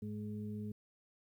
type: harmonic tone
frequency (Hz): 105.3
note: G#2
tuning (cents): +24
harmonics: 1 / 2 / 4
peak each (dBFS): -44 / -41 / -51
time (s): 0.02-0.72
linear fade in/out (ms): 5
effects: 12-bit

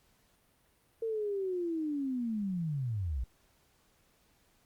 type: linear sweep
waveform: sine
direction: down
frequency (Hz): 458.1 to 55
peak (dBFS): -31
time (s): 1.02-3.24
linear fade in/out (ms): 5
effects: pink hiss -69 dBFS RMS until 4.65 s + Opus 48 kbps

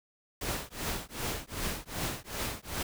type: noise with tremolo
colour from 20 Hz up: pink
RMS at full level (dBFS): -32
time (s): 0.41-2.83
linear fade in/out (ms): 5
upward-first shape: triangle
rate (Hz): 2.6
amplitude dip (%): 100
effects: none

